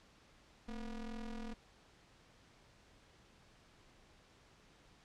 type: ring-modulated tone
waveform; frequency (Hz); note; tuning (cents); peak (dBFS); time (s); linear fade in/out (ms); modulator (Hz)
square; 121.1; B2; -34; -40; 0.68-1.54; 5; 100
effects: pink hiss -65 dBFS RMS until 5.04 s + low-pass 6000 Hz 12 dB/octave